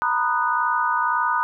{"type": "chord", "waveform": "sine", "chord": "B major seventh", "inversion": "third", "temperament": "just", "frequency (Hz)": [926, 987.8, 1234.7, 1481.6], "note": ["A#5", "B5", "D#6", "F#6"], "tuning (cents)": [-12, 0, -14, 2], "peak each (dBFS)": [-25, -24, -23, -25], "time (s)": [0.02, 1.43], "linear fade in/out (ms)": 0, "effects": []}